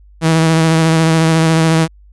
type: tone with vibrato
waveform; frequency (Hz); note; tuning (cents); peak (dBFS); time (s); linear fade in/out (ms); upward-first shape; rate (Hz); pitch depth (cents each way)
sawtooth; 161.7; E3; -33; -5; 0.21-1.88; 50; sine; 14; 22
effects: added 50 Hz sine -40 dBFS peak until 2.12 s + resampled to 24000 Hz